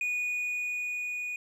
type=tone with level ramp; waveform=triangle; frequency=2463 Hz; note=D#7; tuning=18 cents flat; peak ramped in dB=-26 to -31 dBFS; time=0.01-1.36 s; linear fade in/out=2 ms; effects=resampled to 32000 Hz